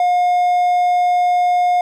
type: tone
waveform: triangle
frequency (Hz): 715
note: F5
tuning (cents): +41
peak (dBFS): -10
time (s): 0-1.81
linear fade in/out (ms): 2
effects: none